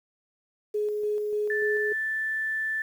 sine tone with tremolo, 419.9 Hz, G#4, 19 cents sharp, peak -24 dBFS, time 0.74-1.93 s, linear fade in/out 10 ms, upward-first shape square, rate 3.4 Hz, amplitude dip 25%
sine tone, 1761 Hz, A6, 1 cent sharp, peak -26 dBFS, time 1.5-2.82 s, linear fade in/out 2 ms
effects 9-bit

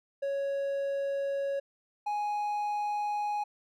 triangle tone pair in turn, 555 / 831.6 Hz, C#5 / G#5, +2 / +2 cents, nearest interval perfect fifth, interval 700 cents, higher second, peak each -27 dBFS, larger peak neither, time 0.22-1.6 / 2.06-3.44 s, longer neither, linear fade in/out 10 ms, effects none

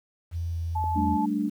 sine tone with vibrato, 84 Hz, E2, 33 cents sharp, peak -27 dBFS, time 0.31-1.18 s, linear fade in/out 50 ms, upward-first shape square, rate 2.2 Hz, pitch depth 9 cents each way
sine tone, 866 Hz, A5, 28 cents flat, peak -26 dBFS, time 0.75-1.26 s, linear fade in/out 10 ms
click, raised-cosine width 2 ms, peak -27 dBFS, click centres 0.84 s
sine chord, G suspended second, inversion none, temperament equal, 196 / 220 / 293.7 Hz, G3 / A3 / D4, 0 / 0 / 0 cents, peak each -30 / -28 / -27 dBFS, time 0.95-1.5 s, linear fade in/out 20 ms
effects 9-bit

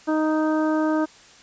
harmonic tone, 311.1 Hz, D#4, in tune, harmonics 1 / 2 / 3 / 4 / 5, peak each -20 / -26 / -30 / -32 / -34 dBFS, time 0.07-1.06 s, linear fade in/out 20 ms, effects white hiss -49 dBFS RMS until 1.42 s + resampled to 16000 Hz

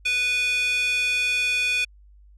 square tone with high-pass filter, 493.9 Hz, B4, in tune, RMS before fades -23 dBFS, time 0.05-1.85 s, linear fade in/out 10 ms, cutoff 2600 Hz, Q 6.3, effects added 50 Hz sine -48 dBFS peak until 2.37 s + resampled to 24000 Hz

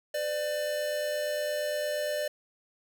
square tone pair together, 507 / 595.6 Hz, B4 / D5, +45 / +24 cents, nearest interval minor third, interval 279 cents, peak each -39 / -30 dBFS, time 0.14-2.28 s, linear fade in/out 5 ms, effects none

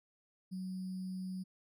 sine tone with sample-and-hold, 186.3 Hz, F#3, 12 cents sharp, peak -38 dBFS, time 0.51-1.44 s, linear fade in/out 20 ms, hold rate 4900 Hz, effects resampled to 32000 Hz

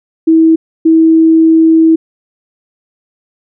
sine tone bursts at uneven times, 323.4 Hz, E4, 33 cents flat, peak -3 dBFS, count 2, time 0.27-0.56 / 0.85-1.96 s, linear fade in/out 10 ms, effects none

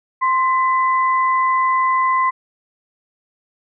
sine tone pair together, 1045.5 / 2000 Hz, C6 / B6, -2 / +21 cents, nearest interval major seventh, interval 1123 cents, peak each -14 / -23 dBFS, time 0.21-2.31 s, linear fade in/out 20 ms, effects none

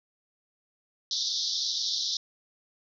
pink band-pass noise, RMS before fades -30 dBFS, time 1.11-2.17 s, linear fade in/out 2 ms, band 3500 to 5900 Hz, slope 96 dB/octave, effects none

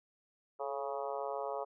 harmonic tone with a mistuned harmonic, 138.59 Hz, C#3, in tune, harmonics 3 / 4 / 5 / 6 / 7 / 8 / 9, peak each -42 / -40 / -42 / -44 / -45 / -47 / -49 dBFS, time 0.59-1.65 s, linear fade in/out 20 ms, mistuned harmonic 3, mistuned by +48 cents, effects none

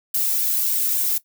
violet noise with flanger, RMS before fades -21 dBFS, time 0.14-1.18 s, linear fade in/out 5 ms, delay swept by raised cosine 1.5 to 2.15 ms, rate 3.5 Hz, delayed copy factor -0.6, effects noise-tail reverb RT60 0.1 s tail -17 dB re dry

